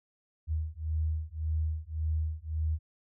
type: beating tone pair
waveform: sine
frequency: 77.78 / 79.58 Hz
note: D#2 / D#2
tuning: 0 / +40 cents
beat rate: 1.8 Hz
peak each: -32 / -32 dBFS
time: 0.47-2.79 s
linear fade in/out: 50 ms
effects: none